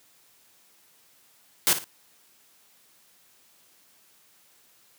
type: noise with echo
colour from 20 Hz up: white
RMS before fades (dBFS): -20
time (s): 1.67-1.73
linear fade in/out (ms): 0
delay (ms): 56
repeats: 2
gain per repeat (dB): -11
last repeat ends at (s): 1.842
effects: white hiss -60 dBFS RMS until 4.98 s + high-pass 100 Hz 12 dB/octave